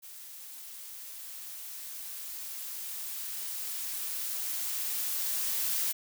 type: noise with level ramp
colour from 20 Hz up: blue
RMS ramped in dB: -47 to -30 dBFS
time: 0.02-5.93 s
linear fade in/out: 20 ms
effects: none